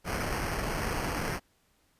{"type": "noise with sample-and-hold", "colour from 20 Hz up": "pink", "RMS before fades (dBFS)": -32, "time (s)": [0.04, 1.4], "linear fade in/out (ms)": 50, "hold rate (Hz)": 3675, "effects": ["pink hiss -69 dBFS RMS until 1.99 s", "resampled to 32000 Hz"]}